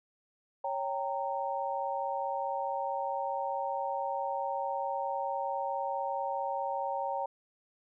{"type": "chord", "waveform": "sine", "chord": "G diminished", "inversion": "second", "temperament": "equal with one note detuned", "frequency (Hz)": [554.4, 784, 923.8], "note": ["Db5", "G5", "Bb5"], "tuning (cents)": [0, 0, -16], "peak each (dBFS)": [-36, -35, -35], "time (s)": [0.64, 7.26], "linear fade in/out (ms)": 5, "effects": []}